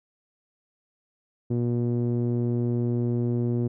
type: tone with low-pass filter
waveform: sawtooth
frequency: 119.8 Hz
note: A#2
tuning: 48 cents sharp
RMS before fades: -25 dBFS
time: 1.5-3.68 s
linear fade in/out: 10 ms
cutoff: 340 Hz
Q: 1.9
effects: none